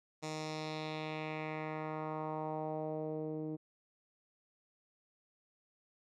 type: tone with low-pass filter sweep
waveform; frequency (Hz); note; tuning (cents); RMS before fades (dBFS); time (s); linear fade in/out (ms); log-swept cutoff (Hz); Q
10% pulse; 155.56; D#3; 0; -40; 0.22-3.57; 20; 6900 to 340; 2
effects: none